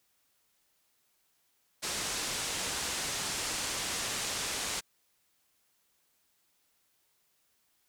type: low-pass noise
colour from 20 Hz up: white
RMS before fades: -35 dBFS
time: 1.82-4.81 s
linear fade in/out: 20 ms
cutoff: 8700 Hz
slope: 24 dB/octave
effects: white hiss -73 dBFS RMS until 7.88 s